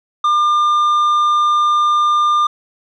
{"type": "tone with tanh clipping", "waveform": "sine", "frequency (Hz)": 1200, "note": "D6", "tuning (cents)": 37, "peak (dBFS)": -12, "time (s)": [0.24, 2.47], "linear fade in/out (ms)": 5, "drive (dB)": 6, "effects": []}